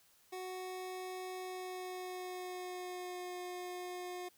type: tone with pitch glide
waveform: 25% pulse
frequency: 370 to 359.7 Hz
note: F#4 to F#4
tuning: 0 to -49 cents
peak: -38 dBFS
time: 0.32-4.29 s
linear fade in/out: 10 ms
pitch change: -49 cents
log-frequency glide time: 1.36-3.34 s
effects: white hiss -68 dBFS RMS until 4.37 s